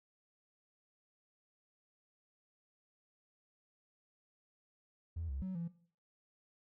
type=tone with pitch steps; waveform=triangle; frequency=82.8 / 67.4 / 187.2 / 169.4 Hz; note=E2 / C#2 / F#3 / E3; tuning=+8 / -48 / +20 / +48 cents; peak=-34 dBFS; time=5.16-5.68 s; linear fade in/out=10 ms; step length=130 ms; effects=noise-tail reverb RT60 0.5 s tail -20 dB re dry + tanh soft clip ceiling -34 dBFS